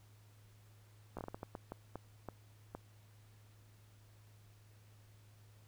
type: slowing click train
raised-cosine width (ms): 1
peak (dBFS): -29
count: 12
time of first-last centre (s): 1.17-2.75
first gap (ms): 16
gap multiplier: 1.4
effects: added 105 Hz sine -60 dBFS peak until 5.67 s + pink hiss -69 dBFS RMS until 5.67 s